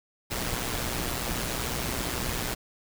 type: noise with amplitude modulation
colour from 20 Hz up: pink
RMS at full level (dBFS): -28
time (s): 0.3-2.55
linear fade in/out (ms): 20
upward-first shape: sine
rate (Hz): 122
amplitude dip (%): 60
effects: none